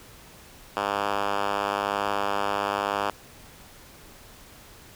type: tone with band-pass filter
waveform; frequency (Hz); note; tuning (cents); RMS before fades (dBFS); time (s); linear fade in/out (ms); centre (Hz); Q
5% pulse; 101; G#2; -48; -27; 0.77-3.1; 0; 1200; 0.69
effects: pink hiss -49 dBFS RMS until 4.95 s